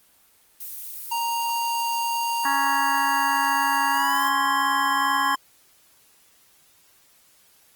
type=noise; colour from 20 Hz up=violet; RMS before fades=-35 dBFS; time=0.6-4.29 s; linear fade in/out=5 ms
type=tone with pitch glide; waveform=square; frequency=932.3 to 1046.5 Hz; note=A#5 to C6; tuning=0 to 0 cents; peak=-24 dBFS; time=1.11-5.36 s; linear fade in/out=10 ms; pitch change=+200 cents; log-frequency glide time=3.91-4.26 s
type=harmonic tone; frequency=277.2 Hz; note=C#4; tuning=in tune; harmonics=1 / 3 / 4 / 5 / 6 / 7; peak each=-35 / -27 / -26 / -35 / -26 / -34 dBFS; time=2.45-5.35 s; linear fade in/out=2 ms
effects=white hiss -58 dBFS RMS until 7.75 s + Opus 24 kbps